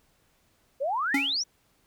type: exponential sweep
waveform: sine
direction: up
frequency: 508 to 6100 Hz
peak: -25 dBFS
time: 0.8-1.44 s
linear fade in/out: 20 ms
type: tone with exponential decay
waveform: square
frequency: 277.2 Hz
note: C#4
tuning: in tune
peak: -22 dBFS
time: 1.14-1.38 s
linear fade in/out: 5 ms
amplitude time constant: 52 ms
effects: pink hiss -67 dBFS RMS until 1.86 s